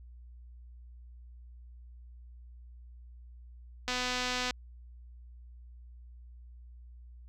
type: click train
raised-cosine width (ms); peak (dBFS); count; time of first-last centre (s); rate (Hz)
0.2; -16; 158; 3.88-4.508; 250
effects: added 60 Hz sine -48 dBFS peak until 7.28 s